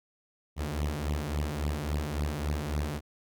sawtooth beating tone pair, 71.9 / 75.5 Hz, D2 / D2, -36 / +48 cents, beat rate 3.6 Hz, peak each -29 / -28 dBFS, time 0.56-3.01 s, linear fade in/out 50 ms, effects none

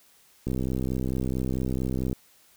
click train, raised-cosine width 3 ms, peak -16 dBFS, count 108, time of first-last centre 0.47-2.129 s, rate 64.5 Hz, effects white hiss -59 dBFS RMS until 2.56 s

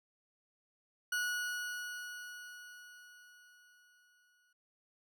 40% pulse tone with exponential decay, 1462 Hz, F#6, 21 cents flat, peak -31 dBFS, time 1.12-4.53 s, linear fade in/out 5 ms, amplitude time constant 740 ms, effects none

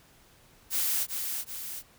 blue noise with echo, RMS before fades -28 dBFS, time 0.7-1.07 s, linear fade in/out 50 ms, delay 380 ms, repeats 2, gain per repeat -5 dB, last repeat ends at 1.83 s, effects pink hiss -59 dBFS RMS until 1.98 s

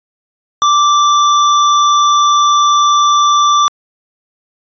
square tone, 1173 Hz, D6, 2 cents flat, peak -8 dBFS, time 0.62-3.68 s, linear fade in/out 0 ms, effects resampled to 16000 Hz

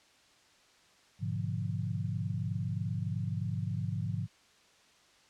sine chord, G# diminished seventh, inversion none, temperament equal, 103.83 / 123.47 / 146.83 / 174.61 Hz, G#2 / B2 / D3 / F3, 0 / 0 / 0 / 0 cents, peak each -35 / -38 / -38 / -38 dBFS, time 1.19-4.28 s, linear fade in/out 50 ms, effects white hiss -63 dBFS RMS until 5.29 s + low-pass 6000 Hz 12 dB/octave

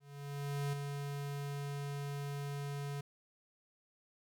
square tone with ADSR envelope, 142.1 Hz, C#3, 43 cents sharp, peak -34 dBFS, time 0-3.01 s, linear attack 730 ms, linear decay 6 ms, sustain -5 dB, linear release 6 ms, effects none

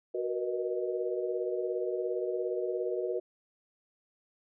sine chord, B major seventh, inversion second, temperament equal with one note detuned, 370 / 466.2 / 483.4 / 622.3 Hz, F#4 / A#4 / B4 / D#5, 0 / 0 / -37 / 0 cents, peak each -33 / -38 / -35 / -38 dBFS, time 0.14-3.2 s, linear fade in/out 10 ms, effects none

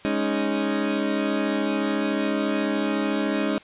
30% pulse chord, Ab suspended fourth, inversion none, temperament equal, 207.7 / 277.2 / 311.1 Hz, Ab3 / Db4 / Eb4, 0 / 0 / 0 cents, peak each -24 dBFS, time 0.05-3.58 s, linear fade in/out 0 ms, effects white hiss -49 dBFS RMS until 3.63 s + resampled to 8000 Hz

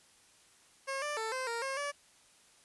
15% pulse tone with pitch steps, 541 / 591 / 443.6 / 518 / 465.4 / 538 / 575 Hz, C#5 / D5 / A4 / C5 / A#4 / C5 / D5, -42 / +11 / +14 / -17 / -3 / +48 / -37 cents, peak -28 dBFS, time 0.87-1.92 s, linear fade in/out 20 ms, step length 150 ms, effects white hiss -63 dBFS RMS until 2.64 s + resampled to 24000 Hz

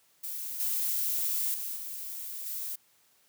violet noise with level steps, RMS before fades -37 / -30 / -36 / -39 / -36 dBFS, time 0.23-2.76 s, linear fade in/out 10 ms, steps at 0.6 / 1.54 / 1.76 / 2.46 s, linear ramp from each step 2 ms, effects white hiss -66 dBFS RMS until 3.28 s + high-pass 80 Hz 12 dB/octave

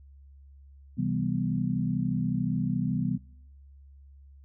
sine chord, C major seventh, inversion none, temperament equal, 130.81 / 164.81 / 196 / 246.9 Hz, C3 / E3 / G3 / B3, 0 / 0 / 0 / 0 cents, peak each -31 dBFS, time 0.97-3.18 s, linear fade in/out 20 ms, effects noise-tail reverb RT60 0.8 s tail -25 dB re dry + added 69 Hz sine -49 dBFS peak until 4.44 s

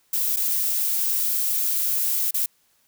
violet noise with dropouts, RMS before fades -23 dBFS, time 0.13-2.46 s, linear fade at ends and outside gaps 5 ms, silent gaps 0.363-0.368 / 2.309-2.342 s, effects white hiss -64 dBFS RMS until 2.87 s

